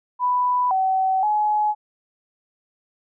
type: tone with pitch steps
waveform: sine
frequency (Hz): 991 / 760 / 845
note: B5 / F#5 / G#5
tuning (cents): +6 / +46 / +30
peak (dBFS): -17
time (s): 0.19-1.75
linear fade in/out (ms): 50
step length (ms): 520
effects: none